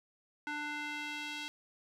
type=tone with band-pass filter sweep; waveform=square; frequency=296.6 Hz; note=D4; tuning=17 cents sharp; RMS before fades=-40 dBFS; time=0.47-1.48 s; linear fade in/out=0 ms; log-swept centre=1600 to 3300 Hz; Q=1.6; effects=none